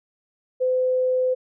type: tone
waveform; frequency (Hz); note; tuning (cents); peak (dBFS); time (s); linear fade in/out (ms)
sine; 510; C5; -44; -18; 0.6-1.35; 20
effects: none